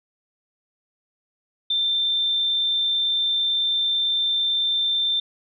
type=tone; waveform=sine; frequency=3571 Hz; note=A7; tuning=25 cents sharp; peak=-19 dBFS; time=1.7-5.2 s; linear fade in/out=5 ms; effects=none